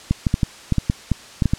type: clicks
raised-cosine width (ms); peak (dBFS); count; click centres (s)
5; -4; 11; 0.11 / 0.268 / 0.341 / 0.432 / 0.723 / 0.783 / 0.899 / 1.117 / 1.422 / 1.457 / 1.535
effects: white hiss -41 dBFS RMS until 1.58 s + low-pass 7000 Hz 12 dB/octave